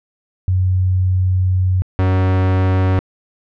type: tone pair in turn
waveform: sine / 45% pulse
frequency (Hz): 92.5 / 93.57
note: F#2 / F#2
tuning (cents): 0 / +20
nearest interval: unison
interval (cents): 20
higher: second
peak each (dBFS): -12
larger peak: neither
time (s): 0.48-1.82 / 1.99-2.99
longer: first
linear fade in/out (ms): 0
effects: low-pass 2000 Hz 12 dB/octave